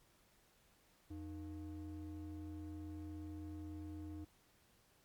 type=ring-modulated tone; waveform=triangle; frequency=196 Hz; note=G3; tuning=in tune; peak=-40 dBFS; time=1.1-4.25 s; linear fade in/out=10 ms; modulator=111 Hz; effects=pink hiss -71 dBFS RMS until 5.04 s + MP3 96 kbps